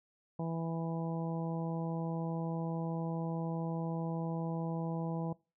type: harmonic tone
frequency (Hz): 164.81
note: E3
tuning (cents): 0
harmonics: 1 / 2 / 3 / 4 / 5 / 6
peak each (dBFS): -35 / -43 / -43 / -45 / -46 / -49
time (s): 0.39-5.33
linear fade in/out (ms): 5
effects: noise-tail reverb RT60 0.3 s tail -23 dB re dry